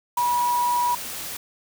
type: tone in noise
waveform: sine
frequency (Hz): 970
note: B5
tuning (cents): -31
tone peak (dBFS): -19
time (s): 0.17-0.95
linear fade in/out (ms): 5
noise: white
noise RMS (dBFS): -33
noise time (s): 0.17-1.37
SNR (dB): +11
effects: none